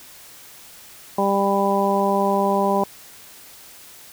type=harmonic tone; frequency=198.2 Hz; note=G3; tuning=19 cents sharp; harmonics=1 / 2 / 3 / 4 / 5; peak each=-23 / -23 / -23 / -23 / -23 dBFS; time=1.18-2.84 s; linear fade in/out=5 ms; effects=white hiss -44 dBFS RMS until 4.12 s